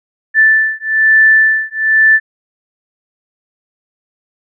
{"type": "beating tone pair", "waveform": "sine", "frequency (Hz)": [1760, 1761.1], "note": ["A6", "A6"], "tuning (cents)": [0, 1], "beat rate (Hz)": 1.1, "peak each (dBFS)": -10, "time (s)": [0.34, 2.2], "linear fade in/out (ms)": 50, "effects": []}